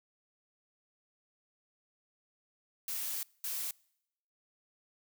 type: noise bursts at uneven times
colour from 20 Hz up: blue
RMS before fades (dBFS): -37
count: 2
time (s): 2.88-3.23 / 3.44-3.71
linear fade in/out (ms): 2
effects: noise-tail reverb RT60 0.8 s tail -26 dB re dry